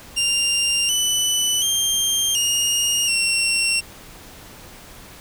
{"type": "tone with pitch steps", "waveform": "20% pulse", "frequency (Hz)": [2792, 2987, 3183, 2844, 2731], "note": ["F7", "F#7", "G7", "F7", "F7"], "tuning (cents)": [-1, 16, 26, 31, -39], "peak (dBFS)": -12, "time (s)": [0.16, 3.81], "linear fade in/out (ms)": 20, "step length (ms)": 730, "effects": ["pink hiss -42 dBFS RMS until 5.2 s"]}